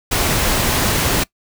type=noise; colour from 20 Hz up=pink; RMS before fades=-17 dBFS; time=0.11-1.24 s; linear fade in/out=10 ms; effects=noise-tail reverb RT60 0.1 s tail -22 dB re dry